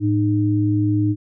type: tone pair together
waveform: sine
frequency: 108.12 / 305.8 Hz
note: A2 / D#4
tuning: -30 / -30 cents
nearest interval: octave + tritone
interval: 1800 cents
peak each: -18 dBFS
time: 0-1.16 s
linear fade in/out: 50 ms
effects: none